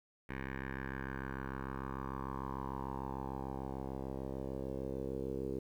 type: tone with low-pass filter sweep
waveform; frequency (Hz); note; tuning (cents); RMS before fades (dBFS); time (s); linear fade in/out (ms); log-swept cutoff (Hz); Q
10% pulse; 66.7; C2; +34; -41; 0.29-5.59; 5; 2000 to 430; 4
effects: 11-bit